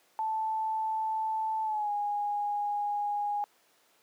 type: tone with pitch glide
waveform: sine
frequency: 878 to 823.9 Hz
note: A5 to G#5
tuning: -4 to -14 cents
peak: -28 dBFS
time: 0.19-3.44 s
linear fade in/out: 0 ms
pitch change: -110 cents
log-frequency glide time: 1.63-1.91 s
effects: pink hiss -65 dBFS RMS until 4.02 s + high-pass 400 Hz 12 dB/octave